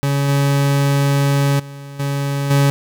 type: tone with level steps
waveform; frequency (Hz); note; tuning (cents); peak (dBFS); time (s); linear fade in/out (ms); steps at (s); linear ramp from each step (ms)
40% pulse; 140.4; C#3; +22; -14 / -12 / -30 / -17 / -10; 0.03-2.7; 0; 0.28 / 1.59 / 1.99 / 2.5; 10
effects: none